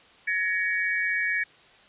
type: tone cluster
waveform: sine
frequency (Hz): 1686 / 1870 / 2254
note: G#6 / A#6 / C#7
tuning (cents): +26 / +5 / +28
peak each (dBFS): -28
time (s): 0.27-1.44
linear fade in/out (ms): 10
effects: white hiss -54 dBFS RMS until 1.88 s + resampled to 8000 Hz